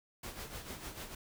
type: noise with tremolo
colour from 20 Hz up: pink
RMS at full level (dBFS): -43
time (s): 0.23-1.15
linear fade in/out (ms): 5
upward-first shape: sine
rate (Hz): 6.7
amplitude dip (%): 60
effects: none